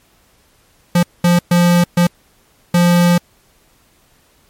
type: tone bursts at uneven times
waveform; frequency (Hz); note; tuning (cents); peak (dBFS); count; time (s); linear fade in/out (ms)
square; 174.61; F3; 0; -9; 5; 0.95-1.03 / 1.24-1.39 / 1.51-1.84 / 1.97-2.07 / 2.74-3.18; 5
effects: pink hiss -54 dBFS RMS until 4.49 s + MP3 64 kbps